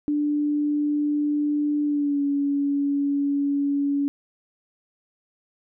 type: tone with pitch glide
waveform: sine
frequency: 294.7 to 283 Hz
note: D4 to C#4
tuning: +6 to +36 cents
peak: -20 dBFS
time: 0.08-4.08 s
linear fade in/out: 0 ms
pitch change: -70 cents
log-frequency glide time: 1.84-2.22 s
effects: none